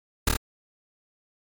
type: noise with echo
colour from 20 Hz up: pink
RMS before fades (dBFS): -19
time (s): 0.27-0.29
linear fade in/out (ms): 5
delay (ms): 26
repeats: 3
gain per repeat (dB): -2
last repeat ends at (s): 0.368
effects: MP3 96 kbps